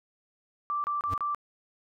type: tone bursts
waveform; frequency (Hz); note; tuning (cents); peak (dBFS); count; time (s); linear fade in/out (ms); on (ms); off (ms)
sine; 1172; D6; -4; -27; 4; 0.7-1.347; 0; 140; 29
type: tone with exponential growth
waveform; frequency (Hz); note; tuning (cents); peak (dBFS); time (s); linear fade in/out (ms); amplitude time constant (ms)
square; 92.5; F#2; 0; -30; 1.05-1.14; 5; 18
effects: none